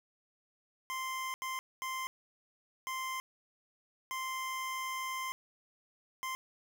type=tone bursts at uneven times; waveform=25% pulse; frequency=1044 Hz; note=C6; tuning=4 cents flat; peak=-32 dBFS; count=6; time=0.9-1.34 / 1.42-1.59 / 1.82-2.07 / 2.87-3.2 / 4.11-5.32 / 6.23-6.35 s; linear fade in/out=0 ms; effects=none

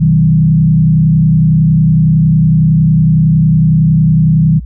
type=tone with frequency modulation; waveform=sine; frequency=158.2 Hz; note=D#3; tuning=29 cents sharp; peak=-5 dBFS; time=0-4.6 s; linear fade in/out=20 ms; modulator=30.9 Hz; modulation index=0.84; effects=added 60 Hz sine -22 dBFS peak until 4.65 s

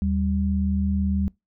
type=tone pair together; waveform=sine; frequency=77.78 / 196 Hz; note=D#2 / G3; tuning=0 / 0 cents; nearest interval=octave + major third; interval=1600 cents; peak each=-23 dBFS; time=0.02-1.28 s; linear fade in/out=0 ms; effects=noise-tail reverb RT60 0.2 s tail -24 dB re dry

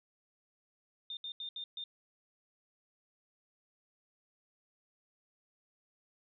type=tone bursts at uneven times; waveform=sine; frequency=3621 Hz; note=A7; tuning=49 cents sharp; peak=-39 dBFS; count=5; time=1.1-1.17 / 1.24-1.32 / 1.4-1.49 / 1.56-1.64 / 1.77-1.84 s; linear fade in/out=2 ms; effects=none

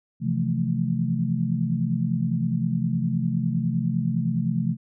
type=chord; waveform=sine; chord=F major seventh; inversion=second; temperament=equal; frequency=130.81 / 164.81 / 174.61 / 220 Hz; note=C3 / E3 / F3 / A3; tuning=0 / 0 / 0 / 0 cents; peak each=-27 dBFS; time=0.2-4.77 s; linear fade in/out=50 ms; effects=none

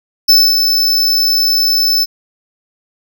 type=tone with ADSR envelope; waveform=square; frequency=5270 Hz; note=E8; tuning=1 cent flat; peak=-4 dBFS; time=0.28-2.06 s; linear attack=14 ms; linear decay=240 ms; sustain=-6 dB; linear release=33 ms; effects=none

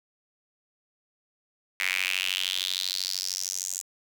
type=tone with high-pass filter sweep; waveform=square; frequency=46.49 Hz; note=F#1; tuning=9 cents sharp; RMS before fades=-30 dBFS; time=1.79-3.82 s; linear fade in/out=20 ms; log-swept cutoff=2100 to 7200 Hz; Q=4.6; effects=8-bit

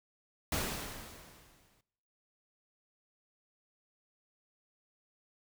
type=noise with exponential decay; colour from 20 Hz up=pink; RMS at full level=-32 dBFS; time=0.52-1.81 s; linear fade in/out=2 ms; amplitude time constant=280 ms; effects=noise-tail reverb RT60 0.9 s tail -21 dB re dry

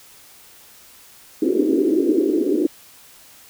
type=band-pass noise; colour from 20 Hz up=white; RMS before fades=-18 dBFS; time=1.42-2.67 s; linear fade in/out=5 ms; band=280 to 390 Hz; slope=48 dB/octave; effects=white hiss -47 dBFS RMS until 3.49 s

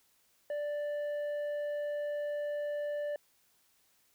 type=tone with tanh clipping; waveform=sine; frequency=587.3 Hz; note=D5; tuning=in tune; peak=-34 dBFS; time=0.5-3.16 s; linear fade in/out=2 ms; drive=6 dB; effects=white hiss -70 dBFS RMS until 4.14 s

